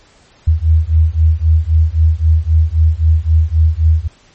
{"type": "beating tone pair", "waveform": "sine", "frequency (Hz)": [77.9, 81.7], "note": ["D#2", "E2"], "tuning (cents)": [3, -15], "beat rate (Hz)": 3.8, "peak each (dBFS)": -11, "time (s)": [0.47, 4.08], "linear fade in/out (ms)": 10, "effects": ["pink hiss -48 dBFS RMS until 4.34 s", "MP3 32 kbps"]}